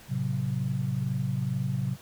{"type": "chord", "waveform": "sine", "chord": "F# diminished", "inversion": "first", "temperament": "just", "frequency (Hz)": [111, 133.2, 185], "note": ["A2", "C3", "F#3"], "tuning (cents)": [16, 31, 0], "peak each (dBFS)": [-33, -28, -33], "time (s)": [0.08, 1.97], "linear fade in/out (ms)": 50, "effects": ["pink hiss -51 dBFS RMS until 2.01 s"]}